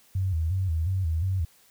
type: tone with vibrato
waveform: sine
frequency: 87.31 Hz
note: F2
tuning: in tune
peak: -23 dBFS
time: 0.15-1.45 s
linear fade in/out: 5 ms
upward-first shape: square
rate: 2.8 Hz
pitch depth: 140 cents each way
effects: white hiss -59 dBFS RMS until 1.7 s